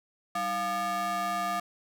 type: ring-modulated tone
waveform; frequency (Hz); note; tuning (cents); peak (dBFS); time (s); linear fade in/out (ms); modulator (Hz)
square; 254; B3; +49; -26; 0.35-1.6; 5; 956
effects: none